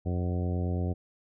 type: harmonic tone with a mistuned harmonic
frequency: 89 Hz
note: F2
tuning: 33 cents sharp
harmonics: 1 / 2 / 3 / 4 / 5 / 6 / 7 / 8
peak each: -28 / -34 / -38 / -40 / -42 / -44 / -45 / -46 dBFS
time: 0.05-0.94 s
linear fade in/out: 20 ms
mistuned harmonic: 8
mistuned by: +80 cents
effects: none